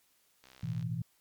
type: click train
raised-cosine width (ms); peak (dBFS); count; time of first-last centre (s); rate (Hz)
0.2; -37; 26; 0.44-0.826; 64.7
type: chord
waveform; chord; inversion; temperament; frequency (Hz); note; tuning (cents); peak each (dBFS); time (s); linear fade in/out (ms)
sine; A suspended second; none; equal; 110 / 123.47 / 164.81; A2 / B2 / E3; 0 / 0 / 0; -39 / -36 / -36; 0.63-1.02; 5
effects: white hiss -70 dBFS RMS until 1.2 s + MP3 96 kbps